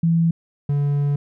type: tone pair in turn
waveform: sine / triangle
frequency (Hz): 166.3 / 143.42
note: E3 / D3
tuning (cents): +16 / -41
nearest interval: minor third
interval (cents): 257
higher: first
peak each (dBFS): -14 / -15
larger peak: first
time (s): 0.03-0.31 / 0.69-1.16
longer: second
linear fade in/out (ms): 5
effects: none

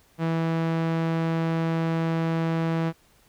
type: tone with low-pass filter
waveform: sawtooth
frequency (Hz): 163.9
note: E3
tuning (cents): -10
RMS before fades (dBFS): -25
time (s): 0.18-2.93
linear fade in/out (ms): 50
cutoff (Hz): 2800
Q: 0.52
effects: pink hiss -60 dBFS RMS until 3.28 s

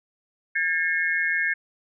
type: tone cluster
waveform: sine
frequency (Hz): 1621 / 1787 / 2165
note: G#6 / A6 / C#7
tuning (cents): -42 / +26 / -41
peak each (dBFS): -25 / -26 / -26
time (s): 0.55-1.54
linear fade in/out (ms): 10
effects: none

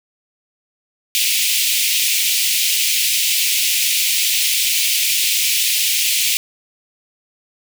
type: high-pass noise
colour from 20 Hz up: pink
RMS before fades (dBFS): -17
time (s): 1.15-6.37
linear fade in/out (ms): 0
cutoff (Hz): 2300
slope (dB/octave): 48
effects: none

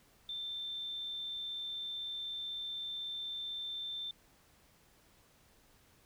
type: tone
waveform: sine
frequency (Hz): 3562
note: A7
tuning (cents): +21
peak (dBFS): -38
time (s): 0.29-4.11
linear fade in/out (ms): 2
effects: pink hiss -66 dBFS RMS until 6.05 s

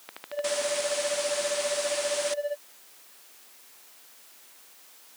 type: click train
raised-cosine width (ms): 0.3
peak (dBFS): -21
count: 12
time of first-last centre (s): 0.09-0.917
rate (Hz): 13.3
type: tone with tremolo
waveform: triangle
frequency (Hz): 583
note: D5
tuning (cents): -13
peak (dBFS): -22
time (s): 0.31-2.57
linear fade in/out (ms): 50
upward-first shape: sine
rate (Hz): 15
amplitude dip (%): 85
type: low-pass noise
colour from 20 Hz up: white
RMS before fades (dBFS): -33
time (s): 0.44-2.34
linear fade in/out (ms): 5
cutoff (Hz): 9900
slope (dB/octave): 96
effects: white hiss -53 dBFS RMS until 5.16 s + high-pass 300 Hz 12 dB/octave

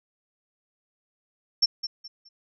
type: tone with echo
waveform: sine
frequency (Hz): 5410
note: E8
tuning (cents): +44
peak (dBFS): -16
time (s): 1.62-1.66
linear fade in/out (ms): 10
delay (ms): 210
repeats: 3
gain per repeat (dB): -11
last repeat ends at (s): 2.29
effects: none

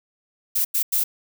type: noise bursts at uneven times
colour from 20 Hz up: violet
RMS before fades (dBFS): -21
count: 3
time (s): 0.55-0.65 / 0.74-0.83 / 0.92-1.04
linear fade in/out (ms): 10
effects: none

